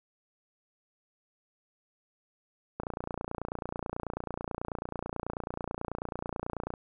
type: click train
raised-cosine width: 1 ms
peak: -20 dBFS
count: 116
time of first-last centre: 2.8-6.738 s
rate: 29.2 Hz
effects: none